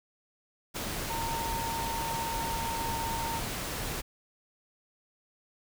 sine tone in noise, 916 Hz, A#5, 31 cents flat, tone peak -33 dBFS, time 1.09-3.4 s, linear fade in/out 20 ms, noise pink, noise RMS -35 dBFS, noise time 0.74-4.02 s, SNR -1 dB, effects none

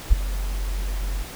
sine tone with ADSR envelope, 46 Hz, F#1, 9 cents flat, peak -5 dBFS, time 0.1-1.24 s, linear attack 27 ms, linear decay 8 ms, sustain -18 dB, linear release 20 ms, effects tanh soft clip ceiling -2 dBFS + pink hiss -38 dBFS RMS until 1.35 s

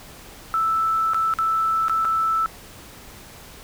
sine tone with dropouts, 1318.5 Hz, E6, in tune, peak -18 dBFS, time 0.54-2.46 s, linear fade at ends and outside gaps 0 ms, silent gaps 1.135-1.145 / 1.338-1.387 / 1.883-1.896 / 2.047-2.052 s, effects pink hiss -43 dBFS RMS until 3.63 s

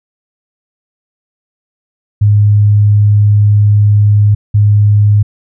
sine tone pair in turn, 103.83 / 103.83 Hz, G#2 / G#2, 0 / 0 cents, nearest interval unison, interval 0 cents, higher neither, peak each -4 dBFS, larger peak neither, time 2.21-4.35 / 4.54-5.23 s, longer first, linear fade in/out 10 ms, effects none

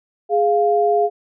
sine tone pair together, 415.3 / 698.4 Hz, G#4 / F5, 0 / 0 cents, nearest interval major sixth, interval 900 cents, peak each -16 dBFS, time 0.29-1.1 s, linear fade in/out 50 ms, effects none

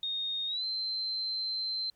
sine tone with pitch glide, 3700 to 4105 Hz, A#7 to C8, -14 to -34 cents, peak -31 dBFS, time 0.03-1.9 s, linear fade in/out 2 ms, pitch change +180 cents, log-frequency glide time 0.47-0.64 s, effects pink hiss -73 dBFS RMS until 1.95 s

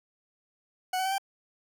40% pulse tone with pitch steps, 740 / 754.2 / 768.8 / 783.5 Hz, F#5 / F#5 / G5 / G5, 0 / +33 / -34 / -1 cents, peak -26 dBFS, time 0.93-1.182 s, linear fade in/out 5 ms, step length 63 ms, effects 10-bit

